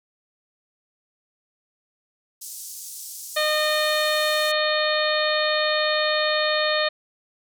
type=band-pass noise; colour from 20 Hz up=pink; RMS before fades=-37 dBFS; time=2.41-4.52 s; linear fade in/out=10 ms; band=5700 to 15000 Hz; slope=24 dB/octave
type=harmonic tone; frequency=611 Hz; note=D#5; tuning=32 cents flat; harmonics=1 / 2 / 3 / 4 / 5 / 6 / 7; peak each=-23 / -28 / -26 / -32 / -33 / -28 / -29 dBFS; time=3.36-6.89 s; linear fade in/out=10 ms
effects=none